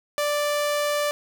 sawtooth tone, 587.3 Hz, D5, in tune, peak -18 dBFS, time 0.18-1.11 s, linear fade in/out 0 ms, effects none

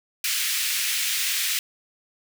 pink high-pass noise, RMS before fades -25 dBFS, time 0.24-1.59 s, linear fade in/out 2 ms, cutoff 2000 Hz, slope 24 dB/octave, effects none

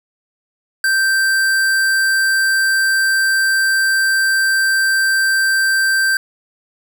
sine tone with hard clipping, 1565 Hz, G6, 3 cents flat, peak -14 dBFS, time 0.84-6.17 s, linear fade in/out 2 ms, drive 17 dB, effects none

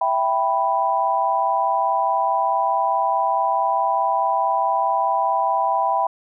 sine chord, E minor, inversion none, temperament equal, 659.3 / 784 / 987.8 Hz, E5 / G5 / B5, 0 / 0 / 0 cents, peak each -24 / -21 / -20 dBFS, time 0.01-6.07 s, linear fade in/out 5 ms, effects none

